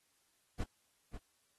brown noise with echo, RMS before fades -34 dBFS, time 0.59-0.64 s, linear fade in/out 10 ms, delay 540 ms, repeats 1, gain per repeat -10 dB, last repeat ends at 1.18 s, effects white hiss -75 dBFS RMS until 1.58 s + AAC 32 kbps

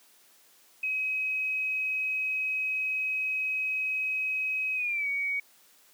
sine tone with pitch glide, 2539 to 2249 Hz, D#7 to C#7, +34 to +24 cents, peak -27 dBFS, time 0.83-5.4 s, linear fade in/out 5 ms, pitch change -210 cents, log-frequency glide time 4.75-5.08 s, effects white hiss -60 dBFS RMS until 5.93 s + high-pass 200 Hz 12 dB/octave

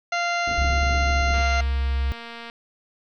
harmonic tone, 694 Hz, F5, 11 cents flat, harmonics 1 / 2 / 3 / 4 / 5 / 6 / 7 / 8 / 9, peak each -25 / -27 / -28 / -33 / -42 / -35 / -45 / -45 / -40 dBFS, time 0.12-1.61 s, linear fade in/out 5 ms
pink low-pass noise, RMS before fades -34 dBFS, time 0.47-1.42 s, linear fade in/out 5 ms, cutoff 400 Hz, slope 24 dB/octave
sine tone with pitch glide, 69.3 to 66.71 Hz, C#2 to C2, 0 to +34 cents, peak -20 dBFS, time 0.58-2.12 s, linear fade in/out 0 ms, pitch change -66 cents, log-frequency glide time 0.86-1.8 s
click train, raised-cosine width 0.3 ms, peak -22 dBFS, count 271, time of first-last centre 1.34-2.499 s, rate 233 Hz
effects none

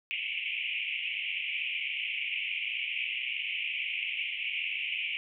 pink band-pass noise, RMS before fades -34 dBFS, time 0.11-5.17 s, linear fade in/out 0 ms, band 2200 to 3000 Hz, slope 96 dB/octave, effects none

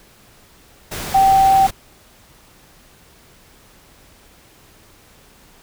sine tone in noise, 775 Hz, G5, 20 cents flat, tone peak -9 dBFS, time 1.14-1.67 s, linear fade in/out 10 ms, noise pink, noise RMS -27 dBFS, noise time 0.91-1.71 s, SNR +15 dB, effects pink hiss -49 dBFS RMS until 5.62 s

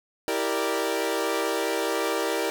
sawtooth chord, E half-diminished seventh, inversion none, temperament equal with one note detuned, 327.2 / 392 / 466.2 / 587.3 Hz, E4 / G4 / Bb4 / D5, -13 / 0 / 0 / 0 cents, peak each -27 / -26 / -25 / -27 dBFS, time 0.28-2.5 s, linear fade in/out 0 ms, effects none

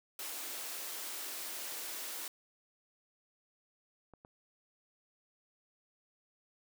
white high-pass noise, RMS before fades -42 dBFS, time 0.19-2.28 s, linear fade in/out 2 ms, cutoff 260 Hz, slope 48 dB/octave
clicks, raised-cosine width 1 ms, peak -40 dBFS, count 2, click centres 4.137 / 4.249 s
effects none

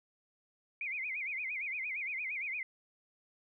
sine tone with vibrato, 2268 Hz, C#7, 39 cents sharp, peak -35 dBFS, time 0.81-2.63 s, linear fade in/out 2 ms, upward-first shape sine, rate 8.7 Hz, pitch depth 180 cents each way, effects none

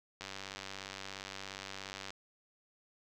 click train, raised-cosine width 0.2 ms, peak -25 dBFS, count 185, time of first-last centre 0.21-2.105 s, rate 97.1 Hz, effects none

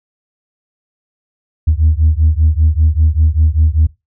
sine beating tone pair, 76 / 81.1 Hz, D#2 / E2, -40 / -28 cents, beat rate 5.1 Hz, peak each -10 / -11 dBFS, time 1.67-3.87 s, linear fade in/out 10 ms, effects noise-tail reverb RT60 0.2 s tail -19 dB re dry + tanh soft clip ceiling -3 dBFS

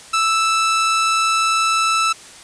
sawtooth tone, 1318.5 Hz, E6, in tune, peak -11 dBFS, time 0.13-2.13 s, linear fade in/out 10 ms, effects white hiss -40 dBFS RMS until 2.43 s + resampled to 22050 Hz

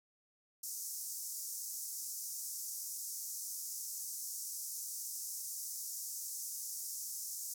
pink band-pass noise, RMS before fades -43 dBFS, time 0.63-7.54 s, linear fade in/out 5 ms, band 5500 to 16000 Hz, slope 48 dB/octave, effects none

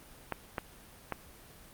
clicks, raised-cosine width 0.5 ms, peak -17 dBFS, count 3, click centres 0.323 / 0.582 / 1.123 s, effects pink hiss -54 dBFS RMS until 1.73 s + Opus 32 kbps

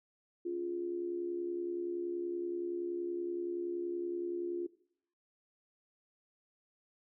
sine tone with amplitude modulation, 349.2 Hz, F4, in tune, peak -31 dBFS, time 0.45-4.67 s, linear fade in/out 10 ms, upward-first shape sine, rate 70.6 Hz, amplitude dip 60%, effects noise-tail reverb RT60 0.6 s tail -18 dB re dry

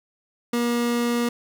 30% pulse tone, 238.4 Hz, A#3, 39 cents sharp, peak -18 dBFS, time 0.53-1.29 s, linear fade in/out 5 ms, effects none

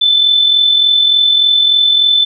sine tone with amplitude modulation, 3520 Hz, A7, in tune, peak -5 dBFS, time 0.01-2.25 s, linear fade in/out 10 ms, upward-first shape sine, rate 43.4 Hz, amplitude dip 45%, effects none

